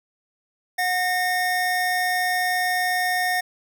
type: tone pair together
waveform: square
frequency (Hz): 728 / 1834.4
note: F#5 / A#6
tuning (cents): -28 / -28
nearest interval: octave + major third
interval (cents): 1600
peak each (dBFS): -24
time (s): 0.78-3.41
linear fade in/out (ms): 10
effects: none